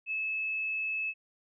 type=tone; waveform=sine; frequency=2600 Hz; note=E7; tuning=24 cents flat; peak=-30 dBFS; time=0.06-1.14 s; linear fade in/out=50 ms; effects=none